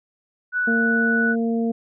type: tone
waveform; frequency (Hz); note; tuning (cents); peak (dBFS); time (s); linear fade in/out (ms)
sine; 1480; F#6; 0; -19; 0.52-1.36; 50
type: harmonic tone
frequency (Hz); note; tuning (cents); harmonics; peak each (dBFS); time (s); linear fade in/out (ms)
229.6; A#3; -26; 1 / 2 / 3; -20 / -26 / -33; 0.67-1.72; 10
effects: none